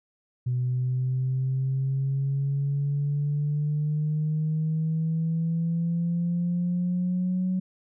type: exponential sweep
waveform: sine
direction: up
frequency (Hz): 124.2 to 185.8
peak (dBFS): -22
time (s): 0.46-7.6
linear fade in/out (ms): 10
effects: tanh soft clip ceiling -19 dBFS